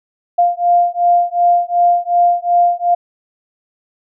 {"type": "beating tone pair", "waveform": "sine", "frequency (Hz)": [698.5, 701.2], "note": ["F5", "F5"], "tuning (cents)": [0, 7], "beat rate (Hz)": 2.7, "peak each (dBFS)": -13, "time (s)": [0.38, 2.95], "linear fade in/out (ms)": 10, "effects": []}